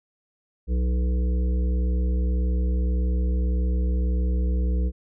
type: harmonic tone with a mistuned harmonic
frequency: 61.74 Hz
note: B1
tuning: in tune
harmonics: 1 / 3 / 5 / 7 / 8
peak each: -20 / -32 / -38 / -40 / -41 dBFS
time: 0.67-4.92 s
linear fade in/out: 50 ms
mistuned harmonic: 5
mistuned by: +37 cents
effects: none